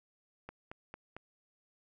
click train, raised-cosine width 0.5 ms, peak -29 dBFS, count 4, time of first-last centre 0.49-1.166 s, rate 4.44 Hz, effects none

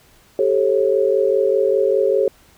sine tone cluster, 390.3 / 435.3 / 544 Hz, G4 / A4 / C#5, -8 / -19 / -33 cents, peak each -18 dBFS, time 0.39-2.28 s, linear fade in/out 2 ms, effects pink hiss -52 dBFS RMS until 2.57 s

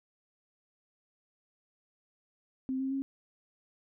sine tone with pitch steps, 261.6 / 266.5 / 271.5 Hz, C4 / C4 / C#4, 0 / +32 / -36 cents, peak -30 dBFS, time 2.69-3.02 s, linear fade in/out 0 ms, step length 110 ms, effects none

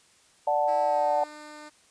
sine chord, D major, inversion none, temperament equal, 587.3 / 740 / 880 Hz, D5 / F#5 / A5, 0 / 0 / 0 cents, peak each -26 dBFS, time 0.47-1.24 s, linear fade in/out 5 ms
10% pulse tone with pitch glide, 324.6 to 301.1 Hz, E4 to D4, -27 to +43 cents, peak -34 dBFS, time 0.67-1.7 s, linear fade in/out 20 ms, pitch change -130 cents, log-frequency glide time 0.82-1.24 s
effects white hiss -60 dBFS RMS until 1.9 s + resampled to 22050 Hz

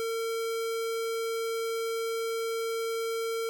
square tone, 454.8 Hz, A#4, 43 cents flat, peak -30 dBFS, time 0-3.49 s, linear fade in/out 0 ms, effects none

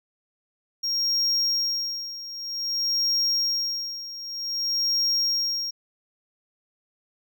triangle tone with tremolo, 5580 Hz, F8, 2 cents flat, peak -19 dBFS, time 0.83-5.71 s, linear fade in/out 10 ms, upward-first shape sine, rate 0.53 Hz, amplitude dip 80%, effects none

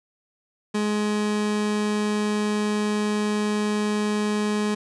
30% pulse tone, 210 Hz, G#3, 19 cents sharp, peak -19 dBFS, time 0.74-4.75 s, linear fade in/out 10 ms, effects resampled to 22050 Hz

